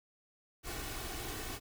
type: noise with comb filter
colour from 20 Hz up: pink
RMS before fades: -41 dBFS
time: 0.63-1.6 s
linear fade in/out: 50 ms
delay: 2.7 ms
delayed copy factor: +0.6
effects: none